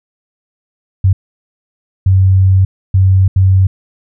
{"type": "tone bursts at uneven times", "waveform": "sine", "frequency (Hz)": 94.9, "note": "F#2", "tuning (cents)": 44, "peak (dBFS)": -5, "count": 4, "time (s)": [[1.04, 1.13], [2.06, 2.65], [2.94, 3.28], [3.36, 3.67]], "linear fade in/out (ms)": 5, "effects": []}